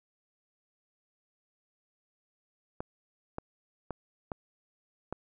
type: clicks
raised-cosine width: 1 ms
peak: -21 dBFS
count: 5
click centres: 2.805 / 3.384 / 3.907 / 4.318 / 5.126 s
effects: none